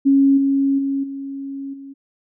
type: tone with level steps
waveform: sine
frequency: 274.8 Hz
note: C#4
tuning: 15 cents flat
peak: -10 / -14 / -18 / -26 / -33 dBFS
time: 0.05-1.94 s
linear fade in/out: 20 ms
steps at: 0.37 / 0.78 / 1.03 / 1.73 s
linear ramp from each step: 10 ms
effects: none